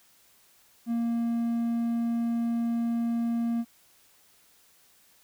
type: tone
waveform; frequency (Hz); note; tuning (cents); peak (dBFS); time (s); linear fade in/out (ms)
triangle; 233.1; A#3; 0; -23; 0.86-3.65; 50
effects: white hiss -61 dBFS RMS until 5.23 s